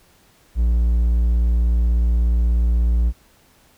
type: tone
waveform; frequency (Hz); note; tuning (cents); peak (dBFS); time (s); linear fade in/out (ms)
triangle; 58.27; A#1; 0; -12; 0.55-3.13; 50
effects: pink hiss -55 dBFS RMS until 3.77 s